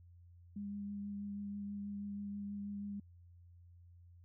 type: tone with vibrato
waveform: sine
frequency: 202.6 Hz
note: G#3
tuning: 43 cents flat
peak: -40 dBFS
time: 0.56-3 s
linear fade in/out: 5 ms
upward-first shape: triangle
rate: 6.2 Hz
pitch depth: 15 cents each way
effects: added 87 Hz sine -57 dBFS peak until 4.24 s